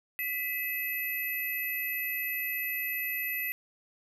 sine tone cluster, 2013 / 2585 / 11930 Hz, B6 / E7 / F#9, +33 / -34 / +13 cents, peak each -36 / -36 / -33 dBFS, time 0.19-3.52 s, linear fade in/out 0 ms, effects none

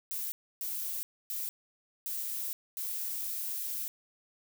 violet noise bursts at uneven times, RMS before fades -36 dBFS, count 5, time 0.11-0.32 / 0.61-1.03 / 1.3-1.49 / 2.06-2.53 / 2.77-3.88 s, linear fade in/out 0 ms, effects none

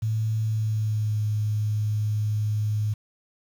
sine tone with pitch glide, 110 to 106.38 Hz, A2 to G#2, 0 to +42 cents, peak -22 dBFS, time 0.02-2.94 s, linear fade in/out 10 ms, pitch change -58 cents, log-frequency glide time 0.41-1.21 s, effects 8-bit

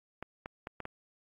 clicks, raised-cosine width 0.5 ms, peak -24 dBFS, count 5, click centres 0.226 / 0.459 / 0.671 / 0.803 / 0.854 s, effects AAC 48 kbps

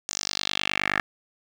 10% pulse tone with band-pass filter sweep, 49.64 Hz, G1, 22 cents sharp, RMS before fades -28 dBFS, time 0.09-1 s, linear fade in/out 0 ms, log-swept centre 6800 to 1700 Hz, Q 3.1, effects none

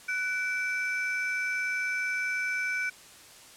triangle ring-modulated tone, 1903 Hz, A#6, 35 cents sharp, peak -23 dBFS, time 0.08-2.9 s, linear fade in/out 10 ms, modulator 412 Hz, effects white hiss -51 dBFS RMS until 3.56 s + low-pass 10000 Hz 12 dB/octave

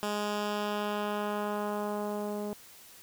10% pulse tone with low-pass filter sweep, 207.7 Hz, G#3, in tune, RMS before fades -33 dBFS, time 0.03-2.53 s, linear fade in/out 0 ms, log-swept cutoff 9600 to 490 Hz, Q 0.78, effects white hiss -53 dBFS RMS until 3.02 s

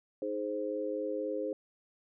sine chord, Ab major, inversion second, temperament equal with one note detuned, 311.1 / 419.4 / 523.3 Hz, Eb4 / Ab4 / C5, 0 / +17 / 0 cents, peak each -38 / -37 / -35 dBFS, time 0.22-1.53 s, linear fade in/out 2 ms, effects none

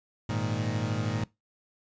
30% pulse chord, Ab suspended second, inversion none, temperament equal, 103.83 / 116.54 / 155.56 Hz, Ab2 / Bb2 / Eb3, 0 / 0 / 0 cents, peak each -29 / -29 / -33 dBFS, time 0.29-1.24 s, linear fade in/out 5 ms, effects noise-tail reverb RT60 0.2 s tail -21 dB re dry + resampled to 16000 Hz

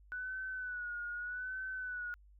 sine tone with vibrato, 1480 Hz, F#6, in tune, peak -38 dBFS, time 0.12-2.14 s, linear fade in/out 0 ms, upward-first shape sine, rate 0.82 Hz, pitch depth 56 cents each way, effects added 50 Hz sine -58 dBFS peak until 2.39 s

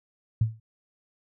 sine tone with exponential decay, 111.1 Hz, A2, 17 cents sharp, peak -16 dBFS, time 0.41-0.6 s, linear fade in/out 5 ms, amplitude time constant 41 ms, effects none

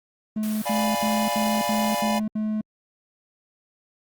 triangle tone bursts, 215 Hz, A3, 40 cents flat, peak -21 dBFS, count 7, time 0.36-2.612 s, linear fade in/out 5 ms, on 260 ms, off 72 ms
white noise, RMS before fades -37 dBFS, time 0.43-2.01 s, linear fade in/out 2 ms
square chord, D diminished seventh, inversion none, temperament equal, 587.3 / 698.5 / 830.6 / 987.8 Hz, D5 / F5 / Ab5 / Cb6, 0 / 0 / 0 / 0 cents, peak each -30 dBFS, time 0.65-2.2 s, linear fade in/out 20 ms
effects Opus 32 kbps

